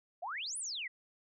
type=exponential two-way sweep; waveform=sine; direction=up then down; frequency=636 to 10200 to 1872 Hz; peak=-37 dBFS; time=0.22-0.88 s; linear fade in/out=10 ms; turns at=0.58 s; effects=none